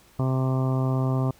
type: harmonic tone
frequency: 130.81 Hz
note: C3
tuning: in tune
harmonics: 1 / 2 / 3 / 4 / 5 / 6 / 7 / 8 / 9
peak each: -22 / -29 / -34 / -38 / -35 / -41 / -41 / -39 / -40 dBFS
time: 0.19-1.31 s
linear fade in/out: 5 ms
effects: pink hiss -56 dBFS RMS until 1.39 s